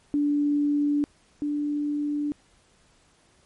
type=tone pair in turn; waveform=sine; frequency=291 / 293.4 Hz; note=D4 / D4; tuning=-16 / -2 cents; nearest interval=unison; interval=14 cents; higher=second; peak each=-20 / -24 dBFS; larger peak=first; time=0.14-1.04 / 1.42-2.32 s; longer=neither; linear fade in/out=0 ms; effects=pink hiss -61 dBFS RMS until 3.45 s + MP3 48 kbps